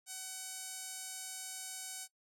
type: tone with band-pass filter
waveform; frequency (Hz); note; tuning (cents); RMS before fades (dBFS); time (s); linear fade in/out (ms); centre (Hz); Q
sawtooth; 753; F#5; +30; -45; 0.06-2.08; 50; 8400; 1.9
effects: noise-tail reverb RT60 0.1 s tail -20 dB re dry